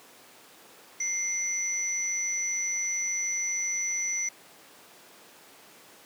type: tone pair together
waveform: sine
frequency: 2102 / 5945 Hz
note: C7 / F#8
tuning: +7 / +7 cents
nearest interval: octave + tritone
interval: 1800 cents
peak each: -33 / -28 dBFS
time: 1-4.29 s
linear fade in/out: 5 ms
effects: pink hiss -52 dBFS RMS until 6.05 s + high-pass 300 Hz 12 dB/octave